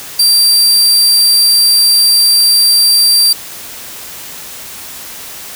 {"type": "tone", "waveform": "sawtooth", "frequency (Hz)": 4705, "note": "D8", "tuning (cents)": 2, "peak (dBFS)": -3, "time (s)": [0.19, 3.33], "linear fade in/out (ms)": 5, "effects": ["white hiss -28 dBFS RMS until 5.55 s"]}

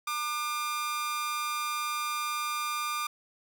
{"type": "tone with amplitude modulation", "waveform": "sawtooth", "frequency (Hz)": 1200, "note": "D6", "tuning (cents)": 37, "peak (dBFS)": -24, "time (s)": [0.07, 3.07], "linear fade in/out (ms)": 5, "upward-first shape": "sine", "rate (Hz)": 282, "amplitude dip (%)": 50, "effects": []}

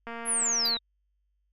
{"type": "click train", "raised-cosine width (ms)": 0.5, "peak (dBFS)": -24, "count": 163, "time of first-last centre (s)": [0.07, 0.768], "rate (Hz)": 232}
{"type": "exponential sweep", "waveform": "sine", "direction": "down", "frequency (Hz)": [11175, 3685], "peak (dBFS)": -24, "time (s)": [0.25, 0.79], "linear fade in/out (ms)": 50}
{"type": "tone with exponential decay", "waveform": "square", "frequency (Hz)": 4034, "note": "B7", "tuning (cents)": 36, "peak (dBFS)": -26, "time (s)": [0.65, 0.76], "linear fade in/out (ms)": 5, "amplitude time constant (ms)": 23}
{"effects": ["added 50 Hz sine -70 dBFS peak until 1.52 s"]}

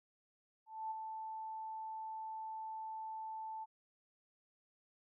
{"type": "tone with ADSR envelope", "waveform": "sine", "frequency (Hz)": 880, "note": "A5", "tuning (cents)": 0, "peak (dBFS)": -37, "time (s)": [0.66, 3.66], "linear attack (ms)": 250, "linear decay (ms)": 15, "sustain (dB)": -5, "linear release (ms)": 31, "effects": []}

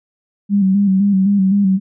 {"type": "tone with vibrato", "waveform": "sine", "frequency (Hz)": 196, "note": "G3", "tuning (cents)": 0, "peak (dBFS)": -10, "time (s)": [0.49, 1.8], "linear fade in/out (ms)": 50, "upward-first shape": "square", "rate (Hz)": 3.9, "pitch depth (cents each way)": 51, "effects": []}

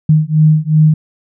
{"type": "beating tone pair", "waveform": "sine", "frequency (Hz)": [153.6, 156.3], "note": ["D#3", "D#3"], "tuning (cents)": [-22, 8], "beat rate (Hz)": 2.7, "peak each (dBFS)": -10, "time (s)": [0.09, 0.94], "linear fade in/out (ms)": 5, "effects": []}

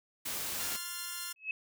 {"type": "noise", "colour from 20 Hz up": "white", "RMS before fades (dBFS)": -37, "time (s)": [0.25, 0.77], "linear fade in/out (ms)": 10}
{"type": "chord", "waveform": "5% pulse", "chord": "F major", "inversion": "second", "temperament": "equal with one note detuned", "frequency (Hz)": [1046.5, 1396.9, 1736.8], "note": ["C6", "F6", "A6"], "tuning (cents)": [0, 0, -23], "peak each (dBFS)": [-33, -28, -34], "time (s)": [0.59, 1.33], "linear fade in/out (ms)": 10}
{"type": "tone with exponential growth", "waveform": "sine", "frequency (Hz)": 2579, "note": "E7", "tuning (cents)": -39, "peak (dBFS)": -28, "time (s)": [1.36, 1.51], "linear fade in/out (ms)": 2, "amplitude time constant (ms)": 31}
{"effects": []}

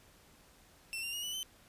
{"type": "tone with pitch steps", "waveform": "sawtooth", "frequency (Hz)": [2690, 2778, 2870, 2964, 3062], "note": ["E7", "F7", "F7", "F#7", "G7"], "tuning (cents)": [34, -10, 47, 2, -41], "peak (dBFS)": -34, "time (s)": [0.93, 1.43], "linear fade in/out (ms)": 0, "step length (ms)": 100, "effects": ["pink hiss -62 dBFS RMS until 1.68 s", "resampled to 32000 Hz"]}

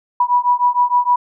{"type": "beating tone pair", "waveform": "sine", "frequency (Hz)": [975, 981.5], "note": ["B5", "B5"], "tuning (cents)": [-23, -11], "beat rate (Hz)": 6.5, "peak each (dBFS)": -15, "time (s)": [0.2, 1.16], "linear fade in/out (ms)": 5, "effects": []}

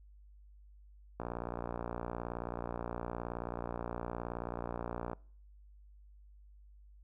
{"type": "click train", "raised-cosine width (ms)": 1, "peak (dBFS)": -24, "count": 233, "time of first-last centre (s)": [1.2, 5.132], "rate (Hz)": 59, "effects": ["noise-tail reverb RT60 0.5 s tail -25 dB re dry", "added 50 Hz sine -55 dBFS peak until 7.03 s"]}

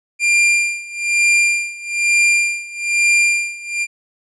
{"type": "tone with tremolo", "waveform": "45% pulse", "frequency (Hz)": 2391, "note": "D7", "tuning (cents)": 30, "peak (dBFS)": -10, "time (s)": [0.19, 3.87], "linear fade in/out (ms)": 50, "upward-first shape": "sine", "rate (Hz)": 1.1, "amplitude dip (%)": 90, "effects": ["resampled to 22050 Hz"]}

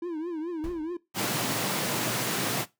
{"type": "tone with vibrato", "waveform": "triangle", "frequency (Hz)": 329.6, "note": "E4", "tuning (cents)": 0, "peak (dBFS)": -28, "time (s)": [0.02, 0.97], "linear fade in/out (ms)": 5, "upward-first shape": "triangle", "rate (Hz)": 4.7, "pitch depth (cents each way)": 160}
{"type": "noise with exponential decay", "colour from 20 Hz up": "brown", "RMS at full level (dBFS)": -32, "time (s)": [0.64, 0.92], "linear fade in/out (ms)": 0, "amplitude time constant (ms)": 60}
{"type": "high-pass noise", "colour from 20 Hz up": "pink", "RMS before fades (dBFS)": -29, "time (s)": [1.14, 2.66], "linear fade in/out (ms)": 50, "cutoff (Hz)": 110, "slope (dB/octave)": 96}
{"effects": ["noise-tail reverb RT60 0.2 s tail -18 dB re dry"]}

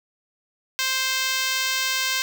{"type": "tone with high-pass filter", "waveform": "5% pulse", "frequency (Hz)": 523.3, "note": "C5", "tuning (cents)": 0, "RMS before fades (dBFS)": -24, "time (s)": [0.79, 2.22], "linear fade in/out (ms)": 0, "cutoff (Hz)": 1300, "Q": 0.97, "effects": []}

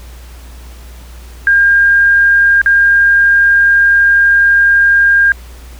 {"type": "tone with dropouts", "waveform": "sine", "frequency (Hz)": 1608, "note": "G6", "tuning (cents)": 44, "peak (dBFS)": -5, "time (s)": [1.47, 5.32], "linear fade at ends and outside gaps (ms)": 1, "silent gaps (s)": [2.616, 2.66], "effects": ["added 60 Hz sine -30 dBFS peak until 5.79 s", "pink hiss -40 dBFS RMS until 5.79 s"]}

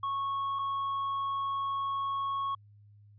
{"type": "tone pair in turn", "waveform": "triangle", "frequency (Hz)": [1102, 1102], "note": ["C#6", "C#6"], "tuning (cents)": [-11, -11], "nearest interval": "unison", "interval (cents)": 0, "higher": "neither", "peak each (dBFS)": -28, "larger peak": "neither", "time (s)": [[0.03, 0.59], [0.59, 2.55]], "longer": "second", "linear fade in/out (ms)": 5, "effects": ["added 103 Hz sine -54 dBFS peak until 3.18 s", "resampled to 11025 Hz"]}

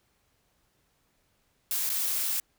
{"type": "noise with dropouts", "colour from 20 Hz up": "blue", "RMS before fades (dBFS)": -29, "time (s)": [1.71, 2.4], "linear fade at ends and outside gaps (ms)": 1, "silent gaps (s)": [1.893, 1.899], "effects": ["pink hiss -71 dBFS RMS until 2.58 s"]}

